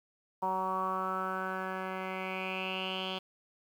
10% pulse tone with low-pass filter sweep, 187.9 Hz, F#3, 27 cents sharp, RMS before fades -35 dBFS, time 0.42-3.19 s, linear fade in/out 10 ms, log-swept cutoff 940 to 3400 Hz, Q 6.5, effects 10-bit

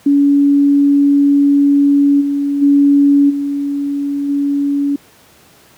sine tone with level steps, 283.3 Hz, C#4, 38 cents sharp, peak -7 / -13 / -6 / -15 / -12 dBFS, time 0.06-4.96 s, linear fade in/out 5 ms, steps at 2.2 / 2.61 / 3.29 / 4.28 s, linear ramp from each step 20 ms, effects pink hiss -46 dBFS RMS until 5.77 s + high-pass 100 Hz 12 dB/octave

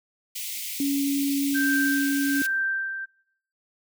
white high-pass noise, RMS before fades -33 dBFS, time 0.35-2.47 s, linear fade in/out 10 ms, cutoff 2000 Hz, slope 96 dB/octave
sine tone, 280 Hz, C#4, 18 cents sharp, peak -22 dBFS, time 0.8-2.42 s, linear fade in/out 2 ms
sine tone with tremolo, 1568 Hz, G6, in tune, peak -22 dBFS, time 1.54-3.06 s, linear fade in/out 20 ms, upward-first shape sine, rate 1.2 Hz, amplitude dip 60%
effects noise-tail reverb RT60 0.7 s tail -24 dB re dry

